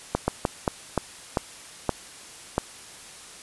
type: slowing click train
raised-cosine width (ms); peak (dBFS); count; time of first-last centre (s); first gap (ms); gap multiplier
1; -7; 8; 0.15-2.58; 130; 1.32
effects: white hiss -44 dBFS RMS until 3.42 s + resampled to 24000 Hz